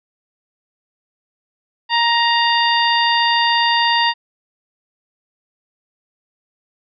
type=harmonic tone with a mistuned harmonic; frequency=937 Hz; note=A#5; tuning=9 cents sharp; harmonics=1 / 2 / 3 / 4 / 5; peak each=-16 / -19 / -21 / -22 / -23 dBFS; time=1.89-4.14 s; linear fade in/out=50 ms; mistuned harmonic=4; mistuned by=-57 cents; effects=none